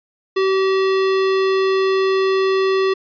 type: tone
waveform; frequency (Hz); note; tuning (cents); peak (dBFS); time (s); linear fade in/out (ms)
square; 383.2; G4; -39; -15; 0.36-2.94; 10
effects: resampled to 11025 Hz